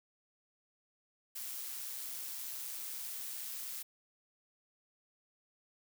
blue noise with amplitude modulation, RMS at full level -41 dBFS, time 1.35-3.83 s, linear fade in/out 10 ms, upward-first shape sine, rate 129 Hz, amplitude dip 35%, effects none

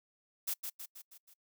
blue noise with echo, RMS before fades -35 dBFS, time 0.47-0.54 s, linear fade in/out 10 ms, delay 160 ms, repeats 5, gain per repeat -5 dB, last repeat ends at 1.34 s, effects noise-tail reverb RT60 0.1 s tail -25 dB re dry

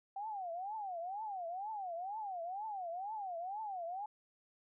sine tone with vibrato, 767 Hz, G5, 38 cents flat, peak -39 dBFS, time 0.16-4.06 s, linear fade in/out 5 ms, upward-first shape triangle, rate 2.1 Hz, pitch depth 270 cents each way, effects none

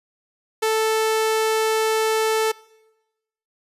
sawtooth tone, 440 Hz, A4, in tune, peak -14 dBFS, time 0.62-2.52 s, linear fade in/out 10 ms, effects noise-tail reverb RT60 1.0 s tail -23 dB re dry + resampled to 32000 Hz

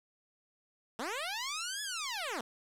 10% pulse linear two-way sweep, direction up then down, 205.5 to 1724 to 205.5 Hz, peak -27 dBFS, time 0.99-2.41 s, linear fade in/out 2 ms, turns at 1.82 s, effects low-pass 11000 Hz 12 dB/octave + 10-bit

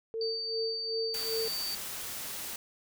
sine tone with tremolo, 449.2 Hz, A4, 36 cents sharp, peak -30 dBFS, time 0.14-1.48 s, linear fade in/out 0 ms, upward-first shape sine, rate 2.6 Hz, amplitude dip 85%
sine tone, 4600 Hz, D8, 37 cents flat, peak -33 dBFS, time 0.21-1.75 s, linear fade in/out 2 ms
white noise, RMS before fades -39 dBFS, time 1.14-2.56 s, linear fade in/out 2 ms
effects none

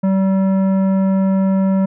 triangle tone with tanh clipping, 192 Hz, G3, 36 cents flat, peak -14 dBFS, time 0.03-1.86 s, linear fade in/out 10 ms, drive 16 dB, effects none

